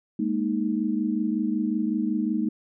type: chord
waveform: sine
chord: Ab suspended second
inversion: none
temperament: equal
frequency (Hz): 207.7 / 233.1 / 311.1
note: Ab3 / Bb3 / Eb4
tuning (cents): 0 / 0 / 0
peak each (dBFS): -27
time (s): 0.19-2.49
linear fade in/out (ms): 5
effects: none